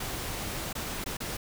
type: noise with dropouts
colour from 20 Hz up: pink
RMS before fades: -35 dBFS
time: 0-1.37 s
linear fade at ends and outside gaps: 5 ms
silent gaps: 0.729-0.751 / 1.042-1.06 / 1.17-1.203 s
effects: none